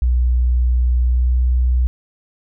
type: tone with pitch glide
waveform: sine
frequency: 61.3 to 62.12 Hz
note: B1 to B1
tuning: -12 to +11 cents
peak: -12 dBFS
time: 0.02-1.87 s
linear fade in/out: 0 ms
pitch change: +23 cents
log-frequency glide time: 1.05-1.35 s
effects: none